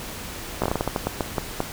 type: slowing click train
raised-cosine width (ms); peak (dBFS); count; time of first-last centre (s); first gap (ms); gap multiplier
1; -8; 13; 0.62-1.604; 16; 1.27
effects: pink hiss -35 dBFS RMS until 1.72 s